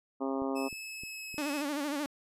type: harmonic tone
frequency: 135 Hz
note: C#3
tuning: 45 cents flat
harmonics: 2 / 3 / 4 / 5 / 6 / 7 / 8 / 9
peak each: -33 / -37 / -39 / -41 / -43 / -44 / -45 / -46 dBFS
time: 0.2-0.69 s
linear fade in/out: 20 ms
type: click train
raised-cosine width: 3 ms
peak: -35 dBFS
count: 4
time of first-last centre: 0.42-1.343 s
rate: 3.25 Hz
type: tone with pitch glide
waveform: sawtooth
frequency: 2600 to 2569 Hz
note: E7 to E7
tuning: -24 to -45 cents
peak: -37 dBFS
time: 0.55-1.63 s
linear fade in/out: 20 ms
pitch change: -21 cents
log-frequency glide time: 0.77-1.36 s
type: tone with vibrato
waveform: sawtooth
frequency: 290 Hz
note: D4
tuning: 22 cents flat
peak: -28 dBFS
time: 1.38-2.06 s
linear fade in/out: 0 ms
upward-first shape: sine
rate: 13 Hz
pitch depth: 87 cents each way
effects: resampled to 32000 Hz